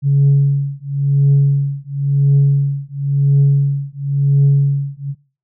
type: tone with tremolo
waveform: sine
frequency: 140.1 Hz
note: C#3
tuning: 19 cents sharp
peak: -5 dBFS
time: 0.02-5.15 s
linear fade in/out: 50 ms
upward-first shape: triangle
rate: 0.96 Hz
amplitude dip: 100%
effects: noise-tail reverb RT60 0.4 s tail -22 dB re dry + tanh soft clip ceiling -5 dBFS